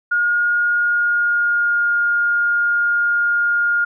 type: tone with pitch glide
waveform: sine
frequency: 1429 to 1417.5 Hz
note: F6 to F6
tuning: +39 to +25 cents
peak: -14 dBFS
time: 0.11-3.85 s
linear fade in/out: 10 ms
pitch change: -14 cents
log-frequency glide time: 0.77-1.92 s
effects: none